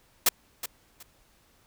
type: noise with echo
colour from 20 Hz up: white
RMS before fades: -20 dBFS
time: 0.26-0.29 s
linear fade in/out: 5 ms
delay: 370 ms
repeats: 2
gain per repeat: -13 dB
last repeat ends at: 1.03 s
effects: pink hiss -63 dBFS RMS until 1.66 s